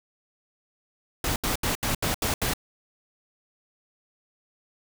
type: noise bursts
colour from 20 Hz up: pink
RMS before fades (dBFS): -26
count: 7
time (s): 1.24-2.536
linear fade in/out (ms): 2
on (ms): 120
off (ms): 76
effects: none